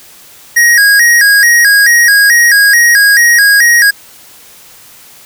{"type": "tone with vibrato", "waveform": "square", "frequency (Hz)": 1760, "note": "A6", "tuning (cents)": 0, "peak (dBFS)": -4, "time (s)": [0.56, 3.91], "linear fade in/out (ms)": 10, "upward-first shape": "square", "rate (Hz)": 2.3, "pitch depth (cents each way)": 120, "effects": ["white hiss -37 dBFS RMS until 5.25 s"]}